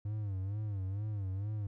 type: tone with vibrato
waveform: triangle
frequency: 100.6 Hz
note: G2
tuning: 45 cents sharp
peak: -32 dBFS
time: 0.05-1.67 s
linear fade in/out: 5 ms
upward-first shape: sine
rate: 2.2 Hz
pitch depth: 120 cents each way
effects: none